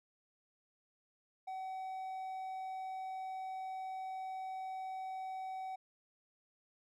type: tone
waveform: triangle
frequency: 757 Hz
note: F#5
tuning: 39 cents sharp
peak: -38 dBFS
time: 1.47-5.76 s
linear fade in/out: 10 ms
effects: none